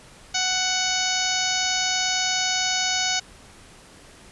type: harmonic tone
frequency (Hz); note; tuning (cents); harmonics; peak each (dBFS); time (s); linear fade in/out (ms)
743; F#5; +7; 1 / 2 / 3 / 4 / 5 / 6 / 7 / 8 / 9; -30 / -30 / -30 / -30 / -30 / -30 / -30 / -30 / -30; 0.34-3.2; 10
effects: pink hiss -48 dBFS RMS until 4.31 s + resampled to 24000 Hz